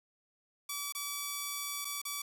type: tone with dropouts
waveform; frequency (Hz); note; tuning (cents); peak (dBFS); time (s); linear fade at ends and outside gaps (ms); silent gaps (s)
5% pulse; 1149; D6; -38; -24; 0.69-2.22; 5; 0.924-0.949 / 1.847-1.851 / 2.017-2.051
effects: none